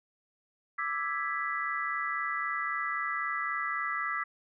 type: chord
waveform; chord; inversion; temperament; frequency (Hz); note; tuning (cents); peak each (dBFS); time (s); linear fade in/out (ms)
sine; E dominant seventh; third; equal; 1174.7 / 1318.5 / 1661.2 / 1975.5; D6 / E6 / G#6 / B6; 0 / 0 / 0 / 0; -36 / -35 / -38 / -34; 0.78-4.24; 10
effects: none